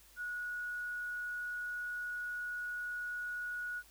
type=tone; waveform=sine; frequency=1459 Hz; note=F#6; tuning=25 cents flat; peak=-37 dBFS; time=0.16-3.83 s; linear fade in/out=50 ms; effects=added 52 Hz sine -65 dBFS peak until 3.9 s + white hiss -62 dBFS RMS until 3.9 s